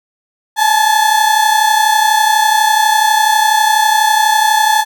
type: tone pair together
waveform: 35% pulse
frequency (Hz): 847.9 / 880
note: G#5 / A5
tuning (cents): +36 / 0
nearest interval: minor second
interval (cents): 64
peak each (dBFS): -10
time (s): 0.56-4.85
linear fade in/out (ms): 50
effects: none